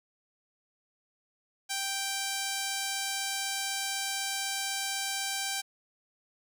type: tone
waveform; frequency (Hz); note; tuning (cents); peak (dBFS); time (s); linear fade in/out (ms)
5% pulse; 784; G5; 0; -19; 1.69-5.62; 20
effects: none